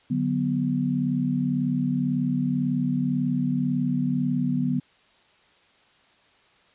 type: chord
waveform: sine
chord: B minor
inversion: first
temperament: equal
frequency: 146.83 / 185 / 246.9 Hz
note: D3 / F#3 / B3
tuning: 0 / 0 / 0 cents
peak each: -27 / -28 / -24 dBFS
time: 0.1-4.8 s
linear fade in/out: 10 ms
effects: white hiss -59 dBFS RMS until 6.74 s + resampled to 8000 Hz